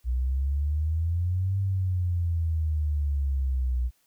sine exponential two-way sweep, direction up then down, 60.3 to 98.2 to 60.3 Hz, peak -23 dBFS, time 0.04-3.91 s, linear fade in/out 50 ms, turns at 1.59 s, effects white hiss -68 dBFS RMS until 4.06 s

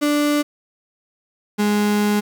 35% pulse tone pair in turn, 293.7 / 207.7 Hz, D4 / G#3, 0 / 0 cents, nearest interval tritone, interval 600 cents, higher first, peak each -14 dBFS, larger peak neither, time 0.01-0.43 / 1.58-2.21 s, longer second, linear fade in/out 20 ms, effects 9-bit

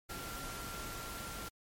sine tone in noise, 1376 Hz, F6, 26 cents flat, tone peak -47 dBFS, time 0.09-1.49 s, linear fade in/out 10 ms, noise pink, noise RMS -44 dBFS, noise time 0.09-1.49 s, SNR -6 dB, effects MP3 64 kbps

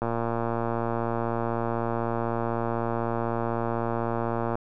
click train, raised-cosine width 1 ms, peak -14 dBFS, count 527, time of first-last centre 0.02-4.554 s, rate 116 Hz, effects none

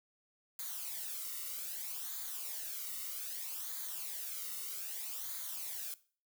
blue noise with flanger, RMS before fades -42 dBFS, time 0.59-5.94 s, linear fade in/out 2 ms, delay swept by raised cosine 0.36 to 1.23 ms, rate 0.63 Hz, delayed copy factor -0.65, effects noise-tail reverb RT60 0.4 s tail -18 dB re dry

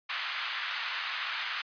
pink band-pass noise, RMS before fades -35 dBFS, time 0.09-1.62 s, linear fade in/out 10 ms, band 1200 to 3900 Hz, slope 24 dB/octave, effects resampled to 11025 Hz

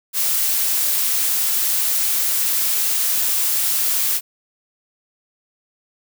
blue noise, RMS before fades -19 dBFS, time 0.13-4.21 s, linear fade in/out 50 ms, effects none

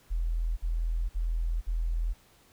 sine tone bursts, 41.37 Hz, E1, 7 cents sharp, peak -26 dBFS, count 4, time 0.1-2.136 s, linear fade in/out 20 ms, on 470 ms, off 52 ms, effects pink hiss -61 dBFS RMS until 2.52 s

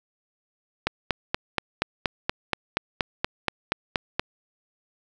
click train, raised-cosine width 0.3 ms, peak -6 dBFS, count 15, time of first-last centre 0.87-4.195 s, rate 4.21 Hz, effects none

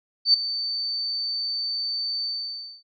sine tone with ADSR envelope, 4557 Hz, C#8, 47 cents sharp, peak -11 dBFS, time 0.25-2.83 s, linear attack 88 ms, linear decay 8 ms, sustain -14 dB, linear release 590 ms, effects none

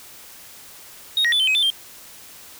sine tone with pitch steps, 3742 / 1888 / 3479 / 3081 / 2534 / 3530 / 3178 Hz, A#7 / A#6 / A7 / G7 / D#7 / A7 / G7, +6 / +22 / -20 / -31 / +31 / +5 / +23 cents, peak -13 dBFS, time 1.17-1.702 s, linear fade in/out 2 ms, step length 76 ms, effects tanh soft clip ceiling -15 dBFS + white hiss -43 dBFS RMS until 2.59 s

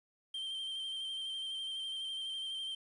triangle tone with vibrato, 3146 Hz, G7, 6 cents sharp, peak -36 dBFS, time 0.34-2.75 s, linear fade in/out 5 ms, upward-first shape square, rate 12 Hz, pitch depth 19 cents each way, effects resampled to 24000 Hz + 11-bit

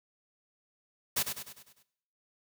white noise with echo, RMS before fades -29 dBFS, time 1.16-1.23 s, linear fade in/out 10 ms, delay 100 ms, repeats 6, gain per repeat -6 dB, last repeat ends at 1.83 s, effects noise-tail reverb RT60 0.7 s tail -17 dB re dry

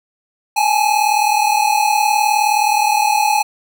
square tone pair together, 823 / 862.3 Hz, G#5 / A5, -16 / -35 cents, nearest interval minor second, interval 81 cents, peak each -16 dBFS, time 0.56-3.43 s, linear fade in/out 10 ms, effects none

